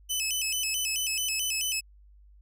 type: tone with vibrato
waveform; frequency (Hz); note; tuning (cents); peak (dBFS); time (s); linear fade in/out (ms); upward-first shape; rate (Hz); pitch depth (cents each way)
15% pulse; 2794; F7; 0; -20; 0.09-1.81; 20; square; 4.6; 130
effects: added 50 Hz sine -52 dBFS peak until 2.41 s